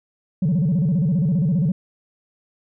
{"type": "tone with vibrato", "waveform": "sine", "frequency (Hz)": 164.81, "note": "E3", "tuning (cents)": 0, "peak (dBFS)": -14, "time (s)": [0.42, 1.72], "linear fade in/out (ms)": 5, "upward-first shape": "square", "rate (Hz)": 15, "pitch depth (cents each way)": 210, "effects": ["tanh soft clip ceiling -14 dBFS"]}